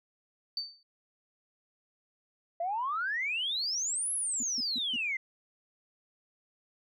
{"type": "tone with exponential decay", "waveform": "sine", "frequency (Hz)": 4571, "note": "D8", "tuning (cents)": -48, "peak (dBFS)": -28, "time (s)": [0.57, 0.83], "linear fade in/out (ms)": 2, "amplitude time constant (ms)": 56}
{"type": "exponential two-way sweep", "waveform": "sine", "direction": "up then down", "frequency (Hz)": [659, 11175, 2027], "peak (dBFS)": -29, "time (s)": [2.6, 5.17], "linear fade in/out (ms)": 5, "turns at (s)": 4.13}
{"type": "tone bursts", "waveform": "sine", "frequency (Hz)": 241.9, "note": "B3", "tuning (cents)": -36, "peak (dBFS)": -37, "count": 4, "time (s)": [4.4, 4.962], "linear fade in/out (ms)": 2, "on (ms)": 28, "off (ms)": 150}
{"effects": ["tanh soft clip ceiling -23 dBFS"]}